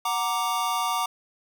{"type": "chord", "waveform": "square", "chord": "Gb augmented", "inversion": "none", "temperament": "equal", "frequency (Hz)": [740, 932.3, 1174.7], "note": ["Gb5", "Bb5", "D6"], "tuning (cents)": [0, 0, 0], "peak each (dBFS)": [-31, -29, -28], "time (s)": [0.05, 1.06], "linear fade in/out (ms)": 5, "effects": []}